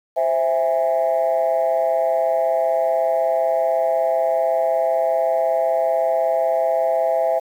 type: chord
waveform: sine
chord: C augmented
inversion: none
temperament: equal with one note detuned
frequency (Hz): 523.3 / 659.3 / 820.6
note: C5 / E5 / G#5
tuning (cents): 0 / 0 / -21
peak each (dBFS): -21 / -17 / -23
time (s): 0.16-7.4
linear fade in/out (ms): 20
effects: tanh soft clip ceiling -10 dBFS + 8-bit